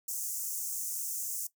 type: high-pass noise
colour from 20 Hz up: pink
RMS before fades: -36 dBFS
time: 0.08-1.47 s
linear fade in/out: 5 ms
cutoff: 6200 Hz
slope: 48 dB/octave
effects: noise-tail reverb RT60 0.1 s tail -17 dB re dry